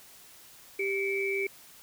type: tone cluster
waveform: sine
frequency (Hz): 393.1 / 2184 / 2310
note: G4 / C#7 / D7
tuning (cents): +5 / -26 / -29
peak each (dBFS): -30 / -38 / -31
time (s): 0.79-1.47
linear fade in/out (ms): 5
effects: white hiss -53 dBFS RMS until 1.82 s